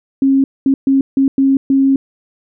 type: tone bursts at uneven times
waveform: sine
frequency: 270.8 Hz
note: C#4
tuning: 40 cents flat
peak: -8 dBFS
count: 6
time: 0.22-0.44 / 0.66-0.74 / 0.87-1.01 / 1.17-1.28 / 1.38-1.57 / 1.7-1.96 s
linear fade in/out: 2 ms
effects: none